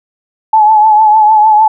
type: tone with vibrato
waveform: sine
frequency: 860 Hz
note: A5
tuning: 40 cents flat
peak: -3 dBFS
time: 0.53-1.68 s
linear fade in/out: 5 ms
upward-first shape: triangle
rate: 6.6 Hz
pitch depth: 54 cents each way
effects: none